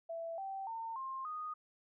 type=tone with pitch steps; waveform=sine; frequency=664 / 776.1 / 907.1 / 1060.1 / 1239.1 Hz; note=E5 / G5 / A#5 / C6 / D#6; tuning=+12 / -18 / -47 / +22 / -8 cents; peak=-39 dBFS; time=0.09-1.54 s; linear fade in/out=10 ms; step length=290 ms; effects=none